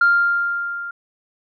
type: tone with level ramp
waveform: sine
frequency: 1396.9 Hz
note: F6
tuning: in tune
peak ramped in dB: -9 to -27 dBFS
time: 0.01-0.91 s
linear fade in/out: 5 ms
effects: tanh soft clip ceiling -7 dBFS